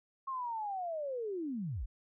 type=linear sweep; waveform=sine; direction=down; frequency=1088 to 34.65 Hz; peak=-35 dBFS; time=0.27-1.86 s; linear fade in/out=10 ms; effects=none